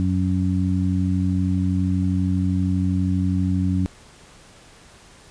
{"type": "harmonic tone", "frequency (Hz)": 92.5, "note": "F#2", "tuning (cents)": 0, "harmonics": [1, 2, 3], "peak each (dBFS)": [-21, -22, -25], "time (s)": [0, 3.86], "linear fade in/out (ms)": 0, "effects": ["pink hiss -48 dBFS RMS until 5.3 s", "resampled to 22050 Hz"]}